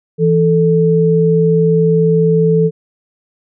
sine tone pair together, 164.81 / 440 Hz, E3 / A4, 0 / 0 cents, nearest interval octave + perfect fourth, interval 1700 cents, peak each -11 dBFS, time 0.18-2.71 s, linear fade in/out 50 ms, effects none

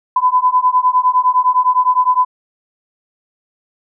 sine beating tone pair, 1001 / 1010.8 Hz, B5 / B5, +23 / +40 cents, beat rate 9.8 Hz, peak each -13 dBFS, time 0.16-2.25 s, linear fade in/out 5 ms, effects none

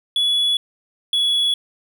triangle tone pair in turn, 3400 / 3382 Hz, G#7 / G#7, +40 / +31 cents, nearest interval unison, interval 9 cents, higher first, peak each -14 dBFS, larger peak neither, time 0.16-0.57 / 1.13-1.54 s, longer neither, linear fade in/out 2 ms, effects none

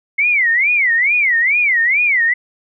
sine tone with vibrato, 2122 Hz, C7, 24 cents sharp, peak -11 dBFS, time 0.18-2.34 s, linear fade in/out 10 ms, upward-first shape sine, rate 2.3 Hz, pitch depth 260 cents each way, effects none

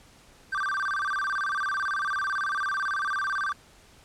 triangle tone with vibrato, 1349 Hz, E6, 40 cents sharp, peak -24 dBFS, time 0.52-3.53 s, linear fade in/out 10 ms, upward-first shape square, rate 18 Hz, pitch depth 250 cents each way, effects pink hiss -55 dBFS RMS until 4.04 s + low-pass 10000 Hz 12 dB/octave

